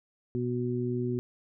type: harmonic tone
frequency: 122.7 Hz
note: B2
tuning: 11 cents flat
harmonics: 1 / 2 / 3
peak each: -32 / -32 / -32 dBFS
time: 0.35-1.19 s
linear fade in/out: 0 ms
effects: none